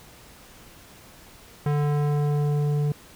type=tone with low-pass filter sweep; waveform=square; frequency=146.83 Hz; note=D3; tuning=in tune; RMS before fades=-23 dBFS; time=1.66-2.92 s; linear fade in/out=2 ms; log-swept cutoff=1600 to 410 Hz; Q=0.72; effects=pink hiss -49 dBFS RMS until 3.15 s